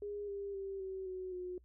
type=tone with pitch steps; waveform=sine; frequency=410 / 399.9 / 390.1 / 380.6 / 371.2 / 362.1 Hz; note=G#4 / G4 / G4 / F#4 / F#4 / F#4; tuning=-22 / +35 / -8 / +49 / +6 / -37 cents; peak=-39 dBFS; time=0.02-1.58 s; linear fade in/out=2 ms; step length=260 ms; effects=noise-tail reverb RT60 0.1 s tail -24 dB re dry + added 60 Hz sine -61 dBFS peak until 1.64 s